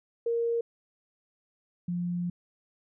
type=tone pair in turn; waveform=sine; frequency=466.2 / 175.54 Hz; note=A#4 / F3; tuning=0 / +9 cents; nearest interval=octave + perfect fourth; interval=1691 cents; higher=first; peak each=-25 / -28 dBFS; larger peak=first; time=0.26-0.61 / 1.88-2.3 s; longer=second; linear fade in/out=5 ms; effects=none